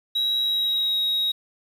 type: tone with pitch glide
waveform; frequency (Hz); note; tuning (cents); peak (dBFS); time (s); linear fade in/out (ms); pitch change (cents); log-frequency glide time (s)
sine; 3858 to 3796; B7 to A#7; -41 to +31; -18; 0.15-1.32; 10; -28; 0.4-0.98
effects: tanh soft clip ceiling -19 dBFS + 8-bit